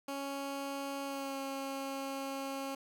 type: tone with pitch glide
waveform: 15% pulse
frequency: 277.2 to 272.4 Hz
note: C#4 to C#4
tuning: 0 to -30 cents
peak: -31 dBFS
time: 0.08-2.75 s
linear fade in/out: 5 ms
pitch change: -30 cents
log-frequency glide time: 1.04-1.38 s
effects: none